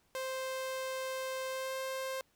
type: tone with pitch glide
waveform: sawtooth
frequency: 523.3 to 527.2 Hz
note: C5 to C5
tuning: 0 to +13 cents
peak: -32 dBFS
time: 0.15-2.21 s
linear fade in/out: 0 ms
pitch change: +13 cents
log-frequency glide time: 1.49-1.76 s
effects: pink hiss -72 dBFS RMS until 2.35 s